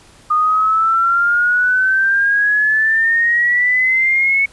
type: exponential sweep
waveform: sine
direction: up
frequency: 1222 to 2217 Hz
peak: -11 dBFS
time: 0.3-4.46 s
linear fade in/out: 10 ms
effects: pink hiss -46 dBFS RMS until 4.52 s + resampled to 24000 Hz